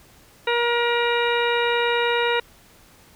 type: harmonic tone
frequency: 474.7 Hz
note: A#4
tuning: 31 cents sharp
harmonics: 1 / 2 / 3 / 4 / 5 / 6 / 8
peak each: -22 / -25 / -27 / -28 / -29 / -30 / -31 dBFS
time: 0.47-2.4 s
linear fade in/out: 5 ms
effects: pink hiss -52 dBFS RMS until 3.15 s